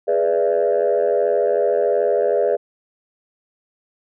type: chord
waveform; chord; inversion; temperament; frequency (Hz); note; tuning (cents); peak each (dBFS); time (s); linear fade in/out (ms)
sine; E dominant seventh; first; equal with one note detuned; 415.3 / 493.9 / 587.3 / 670; G#4 / B4 / D5 / E5; 0 / 0 / 0 / +28; -19 / -19 / -19 / -22; 0.07-2.57; 20
effects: tanh soft clip ceiling -9 dBFS